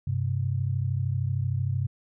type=tone pair together; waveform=sine; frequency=97.72 / 130.81 Hz; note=G2 / C3; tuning=-5 / 0 cents; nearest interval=perfect fourth; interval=505 cents; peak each=-27 / -27 dBFS; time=0.07-1.87 s; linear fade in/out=5 ms; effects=none